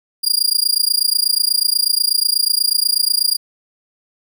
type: tone with amplitude modulation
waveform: sawtooth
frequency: 4819 Hz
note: D8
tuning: 44 cents sharp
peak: -7 dBFS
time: 0.23-3.37 s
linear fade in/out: 20 ms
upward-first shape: sine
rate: 28.2 Hz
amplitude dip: 100%
effects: none